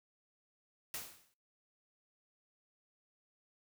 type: noise with exponential decay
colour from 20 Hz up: white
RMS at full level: -39 dBFS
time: 0.94-1.34 s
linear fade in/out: 1 ms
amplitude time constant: 85 ms
effects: noise-tail reverb RT60 0.4 s tail -24 dB re dry